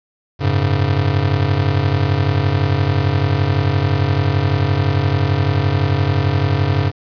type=chord; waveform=square; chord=F# suspended second; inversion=none; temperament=just; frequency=92.5 / 104.06 / 138.75 Hz; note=F#2 / G#2 / C#3; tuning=0 / +4 / +2 cents; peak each=-19 dBFS; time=0.39-6.92 s; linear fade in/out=50 ms; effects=resampled to 11025 Hz + 7-bit